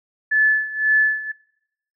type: tone with tremolo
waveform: sine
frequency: 1733 Hz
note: A6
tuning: 27 cents flat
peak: -12 dBFS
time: 0.31-1.32 s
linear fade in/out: 10 ms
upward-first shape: sine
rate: 1.9 Hz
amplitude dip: 85%
effects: noise-tail reverb RT60 0.8 s tail -20 dB re dry